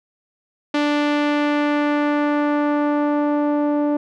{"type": "tone with low-pass filter sweep", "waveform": "sawtooth", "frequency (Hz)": 293.7, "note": "D4", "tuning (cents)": 0, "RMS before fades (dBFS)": -19, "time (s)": [0.74, 3.97], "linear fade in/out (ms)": 5, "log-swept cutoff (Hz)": [3700, 690], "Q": 1, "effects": []}